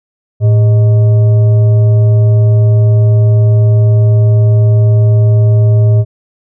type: tone with frequency modulation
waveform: sine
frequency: 110 Hz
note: A2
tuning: in tune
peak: -4 dBFS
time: 0.4-6.05 s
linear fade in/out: 50 ms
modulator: 512 Hz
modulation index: 0.26
effects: none